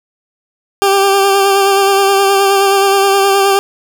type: tone with vibrato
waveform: 20% pulse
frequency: 393.7 Hz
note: G4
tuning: 8 cents sharp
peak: -3 dBFS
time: 0.82-3.59 s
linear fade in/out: 0 ms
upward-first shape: sine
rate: 9.5 Hz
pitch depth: 24 cents each way
effects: none